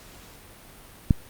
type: click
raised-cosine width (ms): 5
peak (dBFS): -4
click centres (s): 1.108
effects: pink hiss -48 dBFS RMS until 1.29 s + Opus 48 kbps